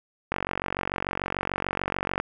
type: click train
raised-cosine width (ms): 0.5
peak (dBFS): -11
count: 89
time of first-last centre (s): 0.32-2.2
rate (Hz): 46.8
effects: none